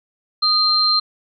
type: tone pair together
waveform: sine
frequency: 1238 / 4159 Hz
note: D#6 / C8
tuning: -9 / -11 cents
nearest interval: octave + major sixth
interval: 2098 cents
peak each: -21 / -14 dBFS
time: 0.42-1 s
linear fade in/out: 10 ms
effects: none